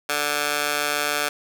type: tone with high-pass filter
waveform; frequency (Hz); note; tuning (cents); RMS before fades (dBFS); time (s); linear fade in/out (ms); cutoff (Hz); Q
15% pulse; 146.83; D3; 0; -24; 0.09-1.29; 5; 980; 0.74
effects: none